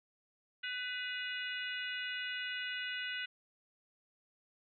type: harmonic tone with a mistuned harmonic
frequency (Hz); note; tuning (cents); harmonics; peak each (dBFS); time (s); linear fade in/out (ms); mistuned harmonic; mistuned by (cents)
498.9; B4; +17; 3 / 4 / 5 / 6 / 7 / 8; -41 / -44 / -46 / -42 / -50 / -54; 0.63-3.26; 10; 6; -63
effects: none